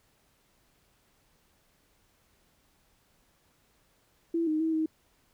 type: tone with pitch steps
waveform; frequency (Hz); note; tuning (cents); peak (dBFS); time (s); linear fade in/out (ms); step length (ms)
sine; 333.5 / 310.3 / 321.9 / 316.1; E4 / D#4 / E4 / D#4; +20 / -5 / -41 / +27; -25; 4.34-4.86; 5; 130
effects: pink hiss -68 dBFS RMS until 5.33 s

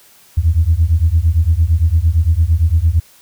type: beating tone pair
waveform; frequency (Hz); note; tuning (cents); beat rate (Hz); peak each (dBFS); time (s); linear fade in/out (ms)
sine; 77.7 / 86.5; D#2 / F2; -2 / -16; 8.8; -12; 0.37-3; 10
effects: tanh soft clip ceiling -2 dBFS + white hiss -47 dBFS RMS until 3.21 s

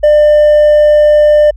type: tone with hard clipping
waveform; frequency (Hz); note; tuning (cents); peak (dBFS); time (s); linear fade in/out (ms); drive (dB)
sine; 598; D5; +31; -4; 0.03-1.51; 10; 2
effects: added 50 Hz sine -27 dBFS peak until 1.56 s

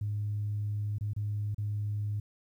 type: tone with dropouts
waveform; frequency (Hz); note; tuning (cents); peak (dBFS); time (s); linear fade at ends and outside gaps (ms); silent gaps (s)
sine; 104.1; G#2; +5; -29; 0.01-2.2; 5; 0.984-1.009 / 1.134-1.163 / 1.546-1.581
effects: tanh soft clip ceiling -25 dBFS + 11-bit

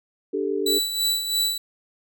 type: chord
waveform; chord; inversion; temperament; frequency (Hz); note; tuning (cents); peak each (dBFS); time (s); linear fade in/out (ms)
sine; D suspended fourth; none; equal; 293.7 / 392 / 440; D4 / G4 / A4; 0 / 0 / 0; -29 / -25 / -27; 0.33-0.79; 10
type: tone with tremolo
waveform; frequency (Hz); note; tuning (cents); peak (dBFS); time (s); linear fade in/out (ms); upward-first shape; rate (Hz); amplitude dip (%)
sawtooth; 3951; B7; 0; -16; 0.66-1.58; 5; sine; 3; 60
effects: none

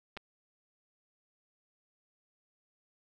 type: clicks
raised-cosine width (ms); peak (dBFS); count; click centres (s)
0.3; -27; 2; 0.168 / 0.173
effects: none

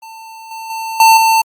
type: tone with level steps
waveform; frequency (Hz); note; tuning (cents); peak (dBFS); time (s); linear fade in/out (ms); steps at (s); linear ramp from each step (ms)
square; 895; A5; +29; -32 / -26 / -21 / -5 / -9; 0.02-1.42; 10; 0.51 / 0.7 / 1 / 1.17; 2
effects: Opus 48 kbps

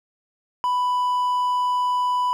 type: tone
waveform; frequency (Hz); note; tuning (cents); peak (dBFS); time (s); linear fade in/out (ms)
triangle; 992; B5; +7; -17; 0.64-2.33; 0
effects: none

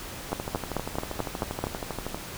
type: two click trains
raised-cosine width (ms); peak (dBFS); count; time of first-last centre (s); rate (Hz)
1; -17 / -12; 24 / 7; 0.32-2.145 / 0.33-1.64; 12.6 / 4.58
effects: pink hiss -39 dBFS RMS until 2.37 s

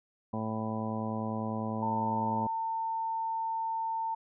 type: harmonic tone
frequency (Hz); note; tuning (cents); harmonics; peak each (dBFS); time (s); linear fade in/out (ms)
110; A2; 0; 1 / 2 / 3 / 4 / 5 / 6 / 7 / 8 / 9; -38 / -34 / -45 / -44 / -42 / -44 / -42 / -49 / -41; 0.33-2.47; 5
type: tone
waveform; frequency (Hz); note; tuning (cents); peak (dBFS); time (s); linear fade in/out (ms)
sine; 900; A5; +39; -30; 1.82-4.15; 10
effects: none

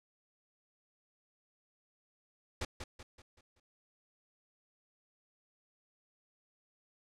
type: noise with echo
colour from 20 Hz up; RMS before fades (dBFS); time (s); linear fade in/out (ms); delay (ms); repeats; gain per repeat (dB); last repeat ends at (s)
pink; -36; 2.61-2.65; 5; 190; 5; -7; 3.6
effects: low-pass 7000 Hz 12 dB/octave

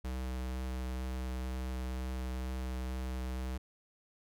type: tone with vibrato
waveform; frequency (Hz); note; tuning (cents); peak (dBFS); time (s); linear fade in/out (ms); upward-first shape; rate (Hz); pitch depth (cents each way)
square; 63.8; C2; -43; -36; 0.04-3.58; 10; sine; 2.1; 8
effects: none

